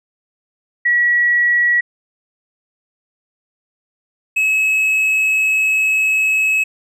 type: tone pair in turn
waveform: sine / triangle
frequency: 1927 / 2575 Hz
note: B6 / E7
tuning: -43 / -41 cents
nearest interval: perfect fourth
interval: 502 cents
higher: second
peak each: -11 dBFS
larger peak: neither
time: 0.85-1.81 / 4.36-6.64 s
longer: second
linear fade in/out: 10 ms
effects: none